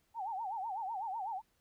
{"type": "tone with vibrato", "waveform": "sine", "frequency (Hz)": 830.6, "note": "G#5", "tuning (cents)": 0, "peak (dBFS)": -36, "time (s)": [0.14, 1.42], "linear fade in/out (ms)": 50, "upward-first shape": "sine", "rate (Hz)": 8, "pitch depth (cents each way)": 200, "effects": ["pink hiss -75 dBFS RMS until 1.6 s"]}